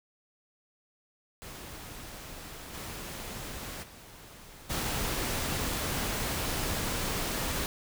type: noise with level steps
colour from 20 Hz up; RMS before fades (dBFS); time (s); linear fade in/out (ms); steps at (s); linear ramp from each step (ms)
pink; -44 / -40 / -50 / -32; 1.42-7.66; 0; 2.73 / 3.82 / 4.69; 20
effects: none